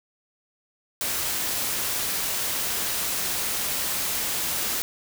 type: noise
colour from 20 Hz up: white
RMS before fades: -27 dBFS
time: 1.01-4.82 s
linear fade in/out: 0 ms
effects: none